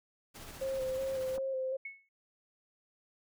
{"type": "noise with tremolo", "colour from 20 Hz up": "pink", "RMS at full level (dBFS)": -47, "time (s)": [0.34, 1.38], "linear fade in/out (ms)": 20, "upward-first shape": "sine", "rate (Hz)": 15, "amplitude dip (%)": 30}
{"type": "tone with vibrato", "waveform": "sine", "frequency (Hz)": 528, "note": "C5", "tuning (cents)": 16, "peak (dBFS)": -32, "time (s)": [0.61, 1.77], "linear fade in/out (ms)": 10, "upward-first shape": "square", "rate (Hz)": 2.7, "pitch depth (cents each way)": 22}
{"type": "clicks", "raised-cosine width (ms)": 1, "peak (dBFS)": -32, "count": 2, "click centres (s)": [1.378, 1.382]}
{"type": "tone with exponential decay", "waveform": "sine", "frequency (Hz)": 2200, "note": "C#7", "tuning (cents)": -14, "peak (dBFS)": -37, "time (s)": [1.85, 2.09], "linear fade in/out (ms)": 5, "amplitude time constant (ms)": 51}
{"effects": []}